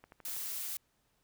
click train, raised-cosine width 0.5 ms, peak -37 dBFS, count 5, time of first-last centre 0.04-0.365 s, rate 12.3 Hz
blue noise, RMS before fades -39 dBFS, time 0.25-0.77 s, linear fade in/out 2 ms
effects pink hiss -75 dBFS RMS until 1.23 s

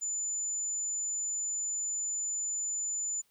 sine tone, 7020 Hz, A8, 5 cents flat, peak -31 dBFS, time 0.01-3.22 s, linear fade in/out 20 ms, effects white hiss -71 dBFS RMS until 3.3 s

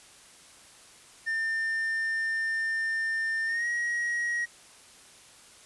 triangle tone with pitch glide, 1800 to 1897.1 Hz, A6 to A#6, +39 to +30 cents, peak -25 dBFS, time 1.26-4.46 s, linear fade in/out 20 ms, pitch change +91 cents, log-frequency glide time 3.46-3.66 s, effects white hiss -53 dBFS RMS until 5.65 s + resampled to 24000 Hz

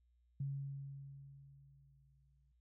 sine tone with exponential decay, 138.59 Hz, C#3, in tune, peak -36 dBFS, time 0.4-2.52 s, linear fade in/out 5 ms, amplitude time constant 460 ms, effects noise-tail reverb RT60 0.1 s tail -20 dB re dry + added 60 Hz sine -70 dBFS peak until 2.6 s

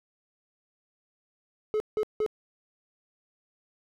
triangle tone bursts, 428.4 Hz, A4, 46 cents flat, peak -22 dBFS, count 3, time 1.74-2.263 s, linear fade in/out 0 ms, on 61 ms, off 170 ms, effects none

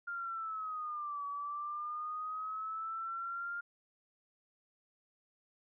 sine linear two-way sweep, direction down then up, 1406 to 1137 to 1406 Hz, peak -37 dBFS, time 0.07-3.61 s, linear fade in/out 10 ms, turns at 1.26 s, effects none

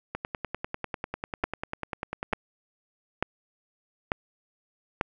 two click trains, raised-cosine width 0.5 ms, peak -16 / -9 dBFS, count 23 / 5, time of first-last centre 0.15-2.328 / 1.44-5.011 s, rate 10.1 / 1.12 Hz, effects none

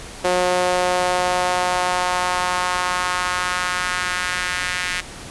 sawtooth tone with high-pass filter sweep, 180.5 Hz, F#3, 43 cents flat, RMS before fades -21 dBFS, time 0.24-5.01 s, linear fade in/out 10 ms, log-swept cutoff 500 to 1900 Hz, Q 1.9, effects pink hiss -36 dBFS RMS until 5.3 s + resampled to 24000 Hz

